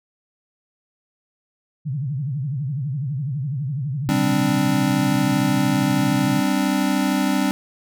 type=tone with vibrato; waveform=sine; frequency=138.59 Hz; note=C#3; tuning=in tune; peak=-22 dBFS; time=1.85-6.41 s; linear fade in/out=20 ms; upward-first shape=triangle; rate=12 Hz; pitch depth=250 cents each way
type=chord; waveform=square; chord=G suspended fourth; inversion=none; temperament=equal with one note detuned; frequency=196 / 260.7 / 293.7 Hz; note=G3 / C4 / D4; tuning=0 / -6 / 0 cents; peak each=-23 dBFS; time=4.09-7.51 s; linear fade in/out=0 ms
effects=none